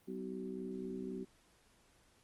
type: harmonic tone with a mistuned harmonic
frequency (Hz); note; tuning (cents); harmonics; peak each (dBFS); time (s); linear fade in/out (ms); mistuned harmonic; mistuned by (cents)
63.9; C2; -40; 3 / 4 / 5 / 6; -45 / -45 / -51 / -44; 0.07-1.25; 20; 6; -19
effects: pink hiss -69 dBFS RMS until 2.23 s + Opus 32 kbps